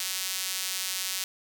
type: tone with high-pass filter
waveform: sawtooth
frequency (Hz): 187.9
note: F#3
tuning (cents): +27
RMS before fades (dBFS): -32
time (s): 0-1.24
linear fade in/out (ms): 2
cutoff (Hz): 3900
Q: 0.71
effects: none